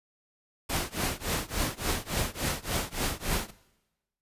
pink noise with tremolo, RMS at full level -27 dBFS, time 0.69-3.51 s, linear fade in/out 10 ms, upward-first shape triangle, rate 3.5 Hz, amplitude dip 100%, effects noise-tail reverb RT60 1.0 s tail -21 dB re dry + resampled to 32000 Hz

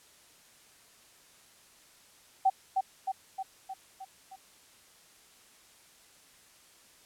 sine tone with echo, 768 Hz, G5, 36 cents flat, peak -20 dBFS, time 2.45-2.5 s, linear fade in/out 10 ms, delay 310 ms, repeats 6, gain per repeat -4 dB, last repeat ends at 4.36 s, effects white hiss -59 dBFS RMS until 7.05 s + low-pass 11000 Hz 12 dB/octave

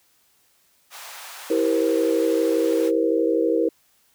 pink high-pass noise, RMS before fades -39 dBFS, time 0.9-2.92 s, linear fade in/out 50 ms, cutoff 730 Hz, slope 24 dB/octave
sine chord, C dominant seventh, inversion first, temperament just, 327 / 392.4 / 470.9 / 523.3 Hz, E4 / G4 / Bb4 / C5, -14 / +2 / +18 / 0 cents, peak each -22 / -26 / -21 / -26 dBFS, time 1.5-3.69 s, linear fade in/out 5 ms
effects white hiss -62 dBFS RMS until 4.14 s

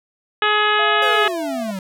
harmonic tone, 421.8 Hz, G#4, 27 cents sharp, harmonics 1 / 2 / 3 / 4 / 5 / 6 / 7 / 8 / 9, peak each -23 / -23 / -19 / -20 / -27 / -26 / -24 / -28 / -31 dBFS, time 0.42-1.28 s, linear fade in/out 2 ms
sine tone with pitch glide, 682 to 666 Hz, F5 to E5, -41 to +18 cents, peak -24 dBFS, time 0.79-1.71 s, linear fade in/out 2 ms, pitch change -41 cents, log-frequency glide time 1.15-1.4 s
square exponential sweep, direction down, 548 to 184.1 Hz, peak -25 dBFS, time 1.02-1.79 s, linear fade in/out 2 ms
effects none

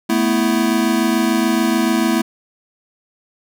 square chord, A suspended second, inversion none, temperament equal, 220 / 246.9 / 329.6 Hz, A3 / B3 / E4, 0 / 0 / 0 cents, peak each -19 / -20 / -19 dBFS, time 0.09-2.22 s, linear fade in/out 10 ms, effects none

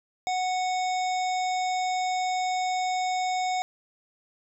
harmonic tone with a mistuned harmonic, 738 Hz, F#5, 5 cents flat, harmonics 1 / 3 / 5 / 7 / 9 / 10, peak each -25 / -35 / -39 / -42 / -44 / -45 dBFS, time 0.27-3.62 s, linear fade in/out 0 ms, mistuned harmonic 9, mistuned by +22 cents, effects 11-bit

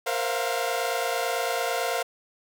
sawtooth tone cluster, 467.9 / 526 / 682 / 711 Hz, A#4 / C5 / F5 / F5, +6 / +9 / -41 / +31 cents, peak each -27 dBFS, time 0.06-2.03 s, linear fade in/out 10 ms, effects none

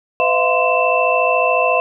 sine tone cluster, 505 / 645 / 699 / 1034 / 2663 Hz, B4 / E5 / F5 / C6 / E7, +39 / -38 / +1 / -21 / +17 cents, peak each -19 dBFS, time 0.2-1.8 s, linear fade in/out 0 ms, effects none

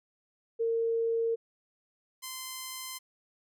sine / 5% pulse tone pair in turn, 457.9 / 1036 Hz, A#4 / C6, -31 / -17 cents, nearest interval octave + major second, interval 1414 cents, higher second, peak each -26 / -26 dBFS, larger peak neither, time 0.59-1.36 / 2.22-2.99 s, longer neither, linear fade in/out 20 ms, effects none

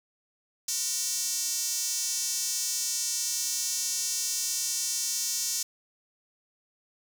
square tone with high-pass filter, 207.7 Hz, G#3, in tune, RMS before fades -30 dBFS, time 0.68-5.63 s, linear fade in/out 5 ms, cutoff 6200 Hz, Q 2.5, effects none

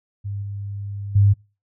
sine tone with level steps, 100.6 Hz, G2, 45 cents sharp, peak -25 / -27 / -11 dBFS, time 0.24-1.34 s, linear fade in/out 20 ms, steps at 0.42 / 1.15 s, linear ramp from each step 10 ms, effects noise-tail reverb RT60 0.3 s tail -25 dB re dry

